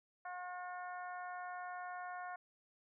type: harmonic tone with a mistuned harmonic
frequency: 360 Hz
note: F#4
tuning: 47 cents flat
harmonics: 2 / 3 / 4 / 5 / 6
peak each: -45 / -50 / -50 / -55 / -63 dBFS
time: 0.25-2.36 s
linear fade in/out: 5 ms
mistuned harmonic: 6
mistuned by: +17 cents
effects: none